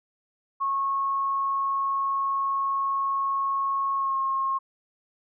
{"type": "tone with pitch glide", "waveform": "sine", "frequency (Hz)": [1095, 1077.4], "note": ["C#6", "C#6"], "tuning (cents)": [-22, -50], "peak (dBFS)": -23, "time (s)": [0.6, 4.59], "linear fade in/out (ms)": 20, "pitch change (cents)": -28, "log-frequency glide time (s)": [3.96, 4.16], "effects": []}